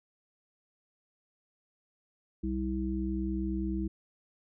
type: harmonic tone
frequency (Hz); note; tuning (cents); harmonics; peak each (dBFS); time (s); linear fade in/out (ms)
64.7; C2; -19; 1 / 3 / 5; -34 / -34 / -34; 2.43-3.88; 10
effects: none